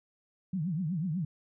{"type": "tone with vibrato", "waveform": "sine", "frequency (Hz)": 169.5, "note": "E3", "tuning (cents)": 49, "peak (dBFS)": -29, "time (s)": [0.53, 1.25], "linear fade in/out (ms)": 5, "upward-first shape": "triangle", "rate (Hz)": 8.1, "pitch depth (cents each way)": 280, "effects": []}